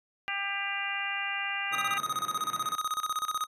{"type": "harmonic tone", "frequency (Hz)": 398, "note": "G4", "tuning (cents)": 26, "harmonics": [2, 3, 4, 5, 6, 7], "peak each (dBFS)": [-39, -40, -37, -36, -37, -36], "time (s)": [0.28, 1.98], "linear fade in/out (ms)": 0}
{"type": "band-pass noise", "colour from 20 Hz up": "pink", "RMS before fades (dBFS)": -48, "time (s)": [1.71, 2.76], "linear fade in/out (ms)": 10, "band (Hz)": [120, 2400], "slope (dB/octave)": 48}
{"type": "tone with tremolo", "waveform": "square", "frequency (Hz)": 1252, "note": "D#6", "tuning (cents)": 10, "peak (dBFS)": -28, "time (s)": [1.72, 3.47], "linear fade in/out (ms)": 20, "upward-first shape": "square", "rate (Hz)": 16, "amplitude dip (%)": 80}
{"effects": ["resampled to 32000 Hz"]}